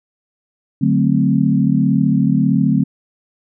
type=chord; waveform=sine; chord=D dominant seventh; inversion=none; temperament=equal; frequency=146.83 / 185 / 220 / 261.6 Hz; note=D3 / F#3 / A3 / C4; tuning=0 / 0 / 0 / 0 cents; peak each=-17 dBFS; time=0.81-2.84 s; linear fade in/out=10 ms; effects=none